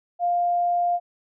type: tone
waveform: sine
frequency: 701 Hz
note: F5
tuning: 6 cents sharp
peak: -19 dBFS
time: 0.19-1 s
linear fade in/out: 50 ms
effects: none